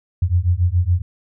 sine beating tone pair, 85.2 / 92.3 Hz, F2 / F#2, -42 / -4 cents, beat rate 7.1 Hz, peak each -17 dBFS, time 0.22-1.02 s, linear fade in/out 5 ms, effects none

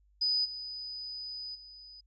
sine tone with level steps, 4982 Hz, D#8, 1 cent sharp, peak -26 / -38 / -48 dBFS, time 0.21-2.01 s, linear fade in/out 10 ms, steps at 0.44 / 1.54 s, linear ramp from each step 20 ms, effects added 50 Hz sine -63 dBFS peak until 2.06 s

